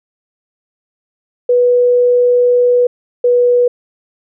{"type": "tone pair in turn", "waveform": "sine", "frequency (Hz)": [490.3, 488.3], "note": ["B4", "B4"], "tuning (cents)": [-13, -20], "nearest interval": "unison", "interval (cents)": 7, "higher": "first", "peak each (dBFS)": -7, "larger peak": "neither", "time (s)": [[1.49, 2.87], [3.24, 3.68]], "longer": "first", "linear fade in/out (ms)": 5, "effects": []}